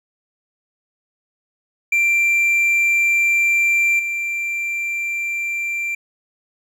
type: tone with level steps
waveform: triangle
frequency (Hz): 2360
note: D7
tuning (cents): +8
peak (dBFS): -12 / -19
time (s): 1.92-5.95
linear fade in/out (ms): 5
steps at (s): 3.99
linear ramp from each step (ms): 5
effects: none